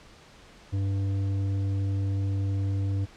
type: tone with tanh clipping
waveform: sine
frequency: 98 Hz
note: G2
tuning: in tune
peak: -26 dBFS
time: 0.72-3.06 s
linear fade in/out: 20 ms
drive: 9 dB
effects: pink hiss -52 dBFS RMS until 3.16 s + low-pass 6000 Hz 12 dB/octave